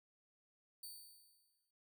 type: tone with exponential decay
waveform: 10% pulse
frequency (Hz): 4554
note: C#8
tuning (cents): +46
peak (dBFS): -40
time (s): 0.83-1.71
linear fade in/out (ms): 5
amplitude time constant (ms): 190
effects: none